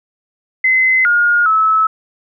sine tone with pitch steps, 2047 / 1426 / 1300 Hz, C7 / F6 / E6, -38 / +36 / -24 cents, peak -9 dBFS, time 0.64-1.87 s, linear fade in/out 5 ms, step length 410 ms, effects none

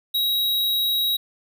square tone, 3833 Hz, A#7, 47 cents sharp, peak -20 dBFS, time 0.14-1.17 s, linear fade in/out 10 ms, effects none

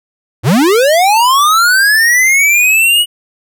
square linear sweep, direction up, 90.8 to 2942 Hz, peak -7 dBFS, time 0.43-3.06 s, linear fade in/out 50 ms, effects none

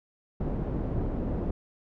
pink low-pass noise, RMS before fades -30 dBFS, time 0.4-1.51 s, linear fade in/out 5 ms, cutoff 450 Hz, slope 12 dB/octave, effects none

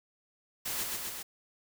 white noise with echo, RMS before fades -35 dBFS, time 0.65-0.84 s, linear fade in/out 10 ms, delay 130 ms, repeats 3, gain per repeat -2 dB, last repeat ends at 1.23 s, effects none

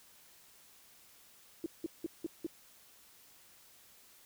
sine tone bursts, 329.6 Hz, E4, in tune, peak -33 dBFS, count 5, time 1.64-2.465 s, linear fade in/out 2 ms, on 21 ms, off 180 ms, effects white hiss -61 dBFS RMS until 4.25 s

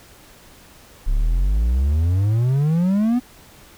triangle exponential sweep, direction up, 32.7 to 253.3 Hz, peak -13 dBFS, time 1.06-3.2 s, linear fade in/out 20 ms, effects pink hiss -47 dBFS RMS until 3.77 s

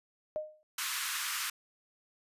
sine tone with exponential decay, 615 Hz, D#5, 20 cents flat, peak -29 dBFS, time 0.36-0.63 s, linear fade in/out 0 ms, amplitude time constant 57 ms
pink high-pass noise, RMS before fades -35 dBFS, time 0.78-1.5 s, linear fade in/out 5 ms, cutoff 1100 Hz, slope 48 dB/octave
effects resampled to 32000 Hz

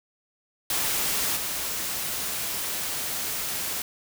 white noise with level steps, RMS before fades -26 / -30 dBFS, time 0.7-3.82 s, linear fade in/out 2 ms, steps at 1.36 s, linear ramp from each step 10 ms, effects none

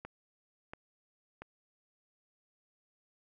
click train, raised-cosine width 0.5 ms, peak -28 dBFS, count 3, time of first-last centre 0.05-1.42 s, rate 1.46 Hz, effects none

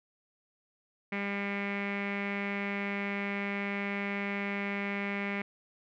sawtooth tone with low-pass filter, 200.6 Hz, G3, 40 cents sharp, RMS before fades -34 dBFS, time 1.12-5.42 s, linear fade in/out 5 ms, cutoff 2200 Hz, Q 6.9, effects none

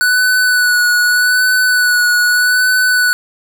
square tone with vibrato, 1482 Hz, F#6, 2 cents sharp, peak -10 dBFS, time 0.01-3.13 s, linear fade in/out 0 ms, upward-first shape sine, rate 0.82 Hz, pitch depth 24 cents each way, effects none

